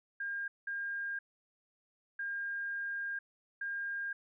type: tone bursts at uneven times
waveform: sine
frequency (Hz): 1610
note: G6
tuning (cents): +46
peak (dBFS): -35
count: 4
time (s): 0.2-0.48 / 0.67-1.19 / 2.19-3.19 / 3.61-4.13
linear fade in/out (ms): 5
effects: none